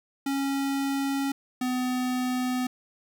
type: tone pair in turn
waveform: square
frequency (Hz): 275.4 / 252.1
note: C#4 / B3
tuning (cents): -11 / +36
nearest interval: major second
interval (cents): 153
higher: first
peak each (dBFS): -26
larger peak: neither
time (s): 0.26-1.32 / 1.61-2.67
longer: neither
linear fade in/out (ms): 5
effects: 11-bit